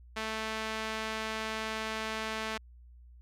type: tone with band-pass filter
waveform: sawtooth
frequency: 219.6 Hz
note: A3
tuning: 3 cents flat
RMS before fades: -36 dBFS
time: 0.16-2.58 s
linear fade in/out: 10 ms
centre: 2200 Hz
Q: 0.65
effects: added 60 Hz sine -51 dBFS peak until 3.21 s